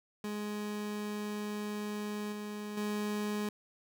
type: tone with level steps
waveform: 30% pulse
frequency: 208.9 Hz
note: G#3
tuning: 10 cents sharp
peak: -33 / -36 / -30 dBFS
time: 0.24-3.49 s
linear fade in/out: 2 ms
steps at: 2.32 / 2.77 s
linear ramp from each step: 5 ms
effects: none